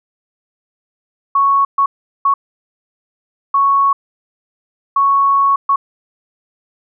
sine tone bursts at uneven times, 1108.7 Hz, C#6, in tune, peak -9 dBFS, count 6, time 1.35-1.65 / 1.78-1.86 / 2.25-2.34 / 3.54-3.93 / 4.96-5.56 / 5.69-5.76 s, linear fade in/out 5 ms, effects none

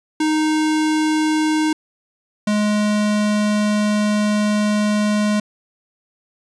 square tone pair in turn, 310 / 209.7 Hz, D#4 / G#3, -6 / +17 cents, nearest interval perfect fifth, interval 677 cents, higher first, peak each -16 dBFS, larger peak neither, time 0.2-1.73 / 2.47-5.4 s, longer second, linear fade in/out 5 ms, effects resampled to 22050 Hz

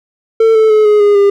triangle tone with pitch steps, 448.4 / 438.7 / 429.1 / 419.8 / 410.7 / 401.8 Hz, A4 / A4 / A4 / G#4 / G#4 / G4, +33 / -5 / -43 / +19 / -19 / +43 cents, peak -3 dBFS, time 0.4-1.3 s, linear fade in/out 5 ms, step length 150 ms, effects none

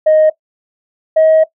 sine tone pair in turn, 622.3 / 634.3 Hz, D#5 / D#5, 0 / +33 cents, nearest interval unison, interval 33 cents, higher second, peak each -4 dBFS, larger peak neither, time 0.06-0.3 / 1.16-1.44 s, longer second, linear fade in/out 10 ms, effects noise-tail reverb RT60 0.1 s tail -17 dB re dry + tanh soft clip ceiling -3 dBFS

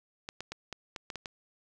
clicks, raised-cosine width 0.2 ms, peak -21 dBFS, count 8, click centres 0.289 / 0.406 / 0.52 / 0.727 / 0.962 / 1.102 / 1.157 / 1.258 s, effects none

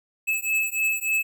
square beating tone pair, 2600 / 2603.4 Hz, E7 / E7, -24 / -22 cents, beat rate 3.4 Hz, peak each -26 dBFS, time 0.27-1.23 s, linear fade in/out 20 ms, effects none

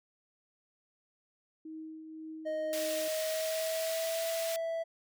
sine tone with tremolo, 316.3 Hz, D#4, 29 cents sharp, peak -40 dBFS, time 1.65-3.08 s, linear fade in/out 5 ms, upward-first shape triangle, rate 1.9 Hz, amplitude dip 45%
triangle tone with pitch glide, 622.3 to 659.3 Hz, D#5 to E5, 0 to 0 cents, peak -30 dBFS, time 2.45-4.84 s, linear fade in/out 20 ms, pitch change +100 cents, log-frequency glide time 2.9-4.24 s
pink high-pass noise, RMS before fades -40 dBFS, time 2.73-4.56 s, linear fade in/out 0 ms, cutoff 2400 Hz, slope 12 dB/octave
effects none

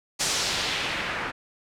white noise with low-pass filter sweep, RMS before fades -28 dBFS, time 0.19-1.32 s, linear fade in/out 20 ms, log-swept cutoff 7300 to 1600 Hz, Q 1.3, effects none

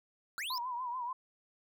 square linear sweep, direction up, 1300 to 5390 Hz, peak -37 dBFS, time 0.38-0.58 s, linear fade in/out 0 ms
sine tone with vibrato, 987.8 Hz, B5, in tune, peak -35 dBFS, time 0.5-1.13 s, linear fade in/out 5 ms, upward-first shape triangle, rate 6.9 Hz, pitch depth 100 cents each way
effects none

